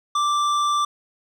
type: tone with hard clipping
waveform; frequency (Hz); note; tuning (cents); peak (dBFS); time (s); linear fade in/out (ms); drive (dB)
sine; 1174.7; D6; 0; -20; 0.15-0.85; 5; 11
effects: none